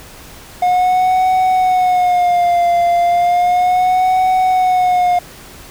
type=tone with vibrato; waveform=triangle; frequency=719 Hz; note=F#5; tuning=50 cents flat; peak=-8 dBFS; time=0.62-5.19 s; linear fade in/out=5 ms; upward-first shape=sine; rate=0.34 Hz; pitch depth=63 cents each way; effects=pink hiss -37 dBFS RMS until 5.7 s